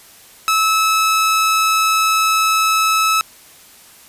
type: tone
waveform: sawtooth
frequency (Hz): 1300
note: E6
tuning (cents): -24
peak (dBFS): -9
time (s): 0.48-3.21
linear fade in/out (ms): 0
effects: white hiss -44 dBFS RMS until 4.08 s + resampled to 32000 Hz